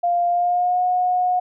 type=tone with pitch glide; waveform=sine; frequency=698.5 to 726.1 Hz; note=F5 to F#5; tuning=0 to -33 cents; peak=-16 dBFS; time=0.03-1.4 s; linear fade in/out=10 ms; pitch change=+67 cents; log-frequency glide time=0.28-0.83 s; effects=none